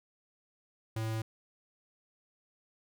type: tone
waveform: square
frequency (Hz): 111.1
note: A2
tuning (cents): +17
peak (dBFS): -33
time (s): 0.96-1.22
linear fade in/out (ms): 5
effects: none